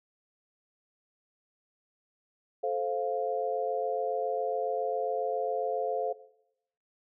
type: chord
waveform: sine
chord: F major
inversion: first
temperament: just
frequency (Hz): 436.5 / 523.8 / 698.5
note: A4 / C5 / F5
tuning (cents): -14 / +2 / 0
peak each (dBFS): -32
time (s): 2.63-6.13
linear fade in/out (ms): 10
effects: noise-tail reverb RT60 0.8 s tail -18 dB re dry